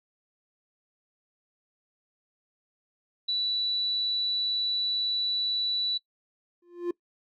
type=tone; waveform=sine; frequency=3951 Hz; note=B7; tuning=in tune; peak=-25 dBFS; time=3.28-5.98 s; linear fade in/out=10 ms
type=tone with exponential growth; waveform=triangle; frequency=349.2 Hz; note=F4; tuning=in tune; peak=-21 dBFS; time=6.62-6.91 s; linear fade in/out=5 ms; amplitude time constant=62 ms
effects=noise-tail reverb RT60 0.1 s tail -22 dB re dry